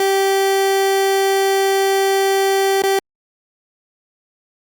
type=tone with dropouts; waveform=30% pulse; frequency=389.4 Hz; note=G4; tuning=12 cents flat; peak=-11 dBFS; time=0-2.99 s; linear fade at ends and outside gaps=2 ms; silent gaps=2.821-2.836 s; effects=Opus 48 kbps